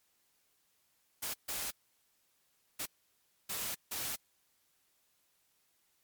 white noise bursts at uneven times, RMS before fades -38 dBFS, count 5, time 1.22-1.34 / 1.48-1.71 / 2.79-2.86 / 3.49-3.75 / 3.91-4.16 s, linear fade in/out 10 ms, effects white hiss -74 dBFS RMS until 6.03 s + MP3 96 kbps

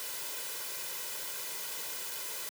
white noise with comb filter, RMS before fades -39 dBFS, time 0-2.49 s, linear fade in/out 0 ms, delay 2 ms, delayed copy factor +0.65, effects high-pass 200 Hz 12 dB/octave

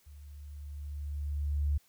sine tone with level ramp, 72.7 Hz, D2, 17 cents flat, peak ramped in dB -48 to -25 dBFS, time 0.06-1.78 s, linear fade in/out 10 ms, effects white hiss -67 dBFS RMS until 1.88 s

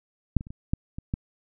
clicks, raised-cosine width 5 ms, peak -7 / -23 / -30 / -25 / -11 / -22 / -14 dBFS, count 7, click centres 0.367 / 0.409 / 0.469 / 0.505 / 0.735 / 0.985 / 1.139 s, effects none

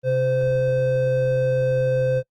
triangle tone pair together, 130.5 / 516 Hz, C3 / C5, -4 / -24 cents, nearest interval 2 octaves, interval 2380 cents, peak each -21 / -17 dBFS, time 0.03-2.23 s, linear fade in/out 50 ms, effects noise-tail reverb RT60 0.1 s tail -25 dB re dry + Opus 32 kbps

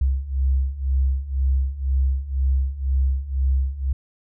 sine beating tone pair, 65.41 / 67.41 Hz, C2 / C#2, 0 / -48 cents, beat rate 2 Hz, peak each -23 / -20 dBFS, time 0.01-3.93 s, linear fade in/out 5 ms, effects none

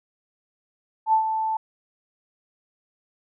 sine tone with ADSR envelope, 880 Hz, A5, in tune, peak -14 dBFS, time 1.06-1.57 s, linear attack 69 ms, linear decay 98 ms, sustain -8 dB, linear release 4 ms, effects none

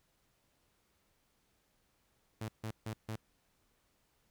sawtooth tone bursts, 110 Hz, A2, in tune, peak -34 dBFS, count 4, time 2.41-3.16 s, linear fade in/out 5 ms, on 75 ms, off 150 ms, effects pink hiss -75 dBFS RMS until 4.3 s

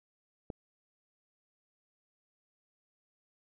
click, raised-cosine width 2 ms, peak -25 dBFS, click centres 0.502 s, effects none

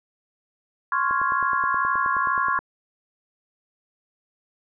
sine chord, Db major seventh, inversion third, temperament equal, 1046.5 / 1108.7 / 1396.9 / 1661.2 Hz, C6 / Db6 / F6 / Ab6, 0 / 0 / 0 / 0 cents, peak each -25 / -24 / -27 / -27 dBFS, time 0.92-2.59 s, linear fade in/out 2 ms
click train, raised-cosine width 1 ms, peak -22 dBFS, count 15, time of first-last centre 1.11-2.59 s, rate 9.46 Hz
effects none

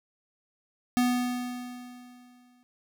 square tone with exponential decay, 246.9 Hz, B3, in tune, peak -21 dBFS, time 0.97-2.63 s, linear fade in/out 0 ms, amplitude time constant 360 ms, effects none

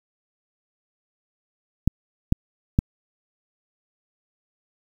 clicks, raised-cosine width 5 ms, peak -4 dBFS, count 3, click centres 1.876 / 2.324 / 2.789 s, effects 7-bit

